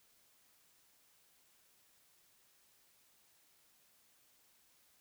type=silence; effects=white hiss -70 dBFS RMS until 5 s